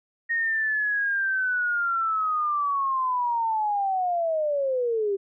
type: linear sweep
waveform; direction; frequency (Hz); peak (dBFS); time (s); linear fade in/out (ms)
sine; down; 1864.7 to 386; -22; 0.29-5.17; 20
effects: none